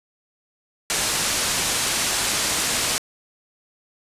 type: low-pass noise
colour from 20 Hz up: white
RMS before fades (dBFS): -23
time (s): 0.9-2.98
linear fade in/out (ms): 0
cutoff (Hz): 9700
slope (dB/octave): 24
effects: resampled to 32000 Hz